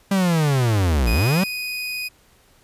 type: linear two-way sweep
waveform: 45% pulse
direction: down then up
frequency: 200 to 52 to 200 Hz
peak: -16 dBFS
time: 0.11-1.44 s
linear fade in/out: 5 ms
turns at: 1.11 s
type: tone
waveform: 30% pulse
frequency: 2489 Hz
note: D#7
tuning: in tune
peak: -23 dBFS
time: 1.06-2.09 s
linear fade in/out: 20 ms
effects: pink hiss -56 dBFS RMS until 2.63 s + resampled to 32000 Hz